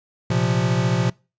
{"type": "chord", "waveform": "square", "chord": "Bb suspended second", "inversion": "none", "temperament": "equal", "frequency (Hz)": [116.54, 130.81, 174.61], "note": ["Bb2", "C3", "F3"], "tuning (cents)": [0, 0, 0], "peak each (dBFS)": -23, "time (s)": [0.3, 1.1], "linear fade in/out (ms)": 5, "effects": ["noise-tail reverb RT60 0.3 s tail -24 dB re dry", "resampled to 16000 Hz"]}